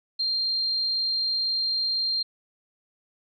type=tone; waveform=sine; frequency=4186 Hz; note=C8; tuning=in tune; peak=-23 dBFS; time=0.19-2.23 s; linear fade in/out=10 ms; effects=none